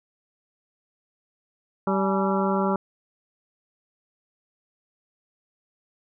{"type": "harmonic tone with a mistuned harmonic", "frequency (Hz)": 194, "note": "G3", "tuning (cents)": -18, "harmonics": [1, 2, 3, 4, 5, 6, 7], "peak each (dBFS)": [-24, -27, -29, -30, -31, -32, -32], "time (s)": [1.87, 2.76], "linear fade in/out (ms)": 2, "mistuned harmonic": 4, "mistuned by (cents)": 140, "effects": []}